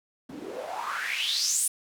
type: noise with band-pass filter sweep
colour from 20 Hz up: white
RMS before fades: -30 dBFS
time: 0.29-1.68 s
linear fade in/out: 5 ms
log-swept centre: 230 to 10000 Hz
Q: 5.9
effects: none